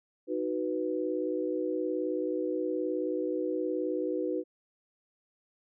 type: chord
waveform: sine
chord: B major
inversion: first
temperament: equal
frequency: 311.1 / 370 / 493.9 Hz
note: D#4 / F#4 / B4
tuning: 0 / 0 / 0 cents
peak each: -33 dBFS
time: 0.27-4.44 s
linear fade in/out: 50 ms
effects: none